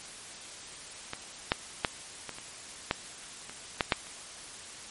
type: clicks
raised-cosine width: 0.3 ms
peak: -18 / -7 / -8 / -20 / -25 / -9 / -26 / -8 / -6 / -30 dBFS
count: 10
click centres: 1.134 / 1.519 / 1.848 / 2.293 / 2.385 / 2.911 / 3.496 / 3.808 / 3.922 / 4.069 s
effects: white hiss -45 dBFS RMS until 4.9 s + MP3 48 kbps